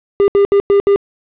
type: tone bursts at uneven times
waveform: triangle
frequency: 400.9 Hz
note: G4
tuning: 39 cents sharp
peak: -5 dBFS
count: 5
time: 0.2-0.28 / 0.35-0.45 / 0.52-0.6 / 0.7-0.8 / 0.87-0.96 s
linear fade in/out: 0 ms
effects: resampled to 8000 Hz + 7-bit